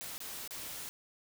white noise with dropouts, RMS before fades -43 dBFS, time 0.01-0.89 s, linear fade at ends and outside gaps 0 ms, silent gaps 0.18-0.204 / 0.476-0.508 s, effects none

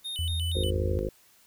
square tone with vibrato, 3322 Hz, G#7, in tune, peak -33 dBFS, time 0.04-0.71 s, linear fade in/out 20 ms, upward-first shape square, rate 4.2 Hz, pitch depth 180 cents each way
sine tone with pitch glide, 82.8 to 84.98 Hz, E2 to F2, +8 to -47 cents, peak -27 dBFS, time 0.19-0.99 s, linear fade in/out 0 ms, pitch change +45 cents, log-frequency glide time 0.37-0.57 s
harmonic tone, 52.1 Hz, G#1, 6 cents sharp, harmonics 1 / 2 / 3 / 4 / 5 / 6 / 7 / 8 / 9 / 10, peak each -33 / -38 / -40 / -40 / -44 / -41 / -34 / -40 / -36 / -35 dBFS, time 0.55-1.09 s, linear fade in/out 5 ms
effects white hiss -60 dBFS RMS until 1.46 s

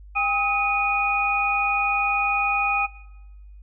sine tone cluster, 801 / 1268 / 2470 Hz, G5 / D#6 / D#7, +37 / +32 / -13 cents, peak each -25 / -26 / -21 dBFS, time 0.15-2.87 s, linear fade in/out 20 ms, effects noise-tail reverb RT60 1.0 s tail -19 dB re dry + added 50 Hz sine -41 dBFS peak until 3.62 s

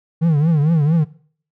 triangle tone with vibrato, 155.7 Hz, D#3, 2 cents sharp, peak -10 dBFS, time 0.21-1.05 s, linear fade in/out 20 ms, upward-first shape triangle, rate 4.4 Hz, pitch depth 180 cents each way, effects noise-tail reverb RT60 0.5 s tail -19 dB re dry

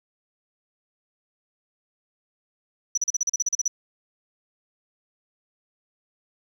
sine tone bursts, 5920 Hz, F#8, in tune, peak -18 dBFS, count 12, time 2.95-3.68 s, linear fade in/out 5 ms, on 26 ms, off 38 ms, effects tanh soft clip ceiling -17 dBFS + 10-bit

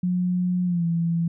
sine tone with pitch glide, 180 to 167.95 Hz, F#3 to E3, -47 to +33 cents, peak -20 dBFS, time 0.03-1.28 s, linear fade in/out 5 ms, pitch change -120 cents, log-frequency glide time 0.65-0.85 s, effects none

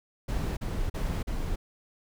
brown noise bursts, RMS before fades -30 dBFS, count 4, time 0.28-1.56 s, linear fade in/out 10 ms, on 290 ms, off 40 ms, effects none

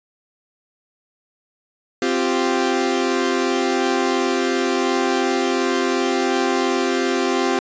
sawtooth chord, C suspended fourth, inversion none, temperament equal, 261.6 / 349.2 / 392 Hz, C4 / F4 / G4, 0 / 0 / 0 cents, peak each -18 dBFS, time 2.02-7.59 s, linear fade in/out 2 ms, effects resampled to 16000 Hz

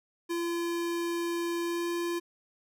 square tone with pitch glide, 341.4 to 343.8 Hz, F4 to F4, -39 to -27 cents, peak -30 dBFS, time 0.29-2.2 s, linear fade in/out 20 ms, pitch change +12 cents, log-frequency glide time 1.62-1.9 s, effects none

